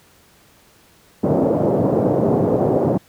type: band-pass noise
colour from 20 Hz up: white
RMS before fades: -17 dBFS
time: 1.23-2.98 s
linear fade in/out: 10 ms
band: 110 to 580 Hz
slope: 24 dB/octave
effects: pink hiss -52 dBFS RMS until 3.08 s + high-pass 60 Hz 12 dB/octave